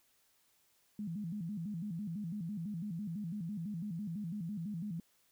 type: tone with vibrato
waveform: sine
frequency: 186.3 Hz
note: F#3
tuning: 12 cents sharp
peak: -37 dBFS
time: 0.99-5 s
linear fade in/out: 2 ms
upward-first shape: square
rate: 6 Hz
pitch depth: 200 cents each way
effects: white hiss -72 dBFS RMS until 5.31 s